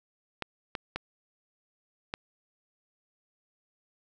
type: clicks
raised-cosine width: 0.3 ms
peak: -16 dBFS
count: 4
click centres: 0.423 / 0.752 / 0.96 / 2.139 s
effects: none